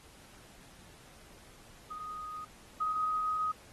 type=tone pair in turn; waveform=sine; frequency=1244.5 / 1256.1 Hz; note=D#6 / D#6; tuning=0 / +16 cents; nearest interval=unison; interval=16 cents; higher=second; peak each=-39 / -29 dBFS; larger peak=second; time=1.9-2.45 / 2.8-3.52 s; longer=second; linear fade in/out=10 ms; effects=pink hiss -57 dBFS RMS until 3.72 s + AAC 32 kbps